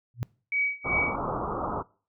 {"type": "tone with exponential growth", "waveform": "sine", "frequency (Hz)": 120, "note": "B2", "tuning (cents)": -49, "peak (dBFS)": -22, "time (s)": [0.14, 0.23], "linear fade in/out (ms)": 0, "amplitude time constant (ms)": 19}
{"type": "tone with tremolo", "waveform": "sine", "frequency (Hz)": 2268, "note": "C#7", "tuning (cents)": 39, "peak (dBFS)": -22, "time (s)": [0.52, 1.16], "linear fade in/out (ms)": 2, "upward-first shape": "sine", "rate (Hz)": 2.7, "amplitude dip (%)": 95}
{"type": "low-pass noise", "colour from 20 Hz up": "white", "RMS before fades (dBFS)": -31, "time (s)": [0.84, 1.83], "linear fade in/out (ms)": 20, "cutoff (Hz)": 1300, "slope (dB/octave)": 96}
{"effects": ["noise-tail reverb RT60 0.4 s tail -23 dB re dry"]}